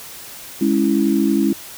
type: chord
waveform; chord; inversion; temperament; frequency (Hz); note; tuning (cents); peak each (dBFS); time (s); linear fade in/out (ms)
sine; C# minor; second; equal; 207.7 / 277.2 / 329.6; G#3 / C#4 / E4; 0 / 0 / 0; -18; 0.61-1.53; 5
effects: white hiss -36 dBFS RMS until 1.77 s